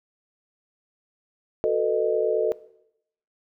sine chord, B dominant seventh, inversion second, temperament just, 370.4 / 444.5 / 493.9 / 617.4 Hz, F#4 / A4 / B4 / D#5, +2 / +18 / 0 / -14 cents, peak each -28 / -22 / -28 / -25 dBFS, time 1.64-2.52 s, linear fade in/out 0 ms, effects noise-tail reverb RT60 0.8 s tail -20 dB re dry

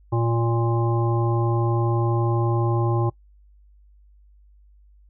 harmonic tone, 116.5 Hz, A#2, 1 cent flat, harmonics 1 / 3 / 5 / 7 / 9, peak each -20 / -25 / -33 / -30 / -32 dBFS, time 0.12-3.1 s, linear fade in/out 10 ms, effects noise-tail reverb RT60 0.1 s tail -23 dB re dry + added 50 Hz sine -50 dBFS peak until 5.09 s

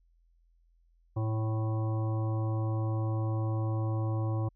harmonic tone, 110 Hz, A2, in tune, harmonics 1 / 3 / 5 / 7 / 9 / 10, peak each -28 / -38 / -42 / -45 / -47 / -48 dBFS, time 1.16-4.49 s, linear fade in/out 10 ms, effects added 42 Hz sine -63 dBFS peak until 4.55 s

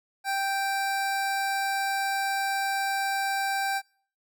25% pulse tone, 784 Hz, G5, in tune, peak -22 dBFS, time 0.24-3.82 s, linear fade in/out 50 ms, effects noise-tail reverb RT60 0.5 s tail -26 dB re dry

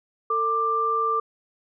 sine tone pair together, 449.4 / 1183 Hz, A4 / D6, +37 / +12 cents, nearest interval octave + perfect fourth, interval 1675 cents, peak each -28 / -21 dBFS, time 0.3-1.2 s, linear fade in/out 5 ms, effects none

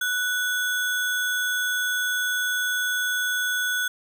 sine tone with sample-and-hold, 1480 Hz, F#6, in tune, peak -22 dBFS, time 0.01-3.88 s, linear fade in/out 5 ms, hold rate 4900 Hz, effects none

